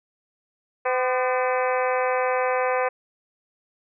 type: harmonic tone with a mistuned harmonic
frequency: 254.5 Hz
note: C4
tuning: 48 cents flat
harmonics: 2 / 3 / 4 / 5 / 6 / 7 / 8 / 9 / 10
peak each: -23 / -27 / -29 / -31 / -33 / -34 / -35 / -36 / -37 dBFS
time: 0.85-2.89 s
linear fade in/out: 10 ms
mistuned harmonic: 5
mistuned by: -80 cents
effects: none